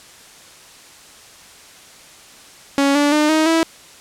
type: tone with pitch steps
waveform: sawtooth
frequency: 278.6 / 289.9 / 301.7 / 314 / 326.8 Hz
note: C#4 / D4 / D4 / D#4 / E4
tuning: +9 / -22 / +47 / +16 / -15 cents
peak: -9 dBFS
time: 2.78-3.63 s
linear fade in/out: 0 ms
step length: 170 ms
effects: white hiss -43 dBFS RMS until 4 s + low-pass 9000 Hz 12 dB/octave